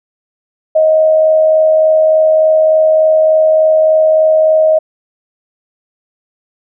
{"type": "tone with amplitude modulation", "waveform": "sine", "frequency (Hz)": 629, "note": "D#5", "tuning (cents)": 19, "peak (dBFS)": -4, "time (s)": [0.75, 4.79], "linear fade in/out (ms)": 10, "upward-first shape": "sine", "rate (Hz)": 83.4, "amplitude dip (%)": 35, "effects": []}